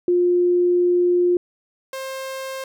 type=tone pair in turn; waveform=sine / sawtooth; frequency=354.1 / 530.6 Hz; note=F4 / C5; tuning=+24 / +24 cents; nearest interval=perfect fifth; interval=700 cents; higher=second; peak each=-14 / -24 dBFS; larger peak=first; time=0.08-1.37 / 1.93-2.64 s; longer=first; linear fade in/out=2 ms; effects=none